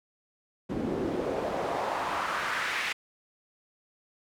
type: noise with band-pass filter sweep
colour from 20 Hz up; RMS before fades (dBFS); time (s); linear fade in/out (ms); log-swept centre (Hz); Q
pink; -31; 0.69-2.93; 10; 250 to 2300; 1.8
effects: none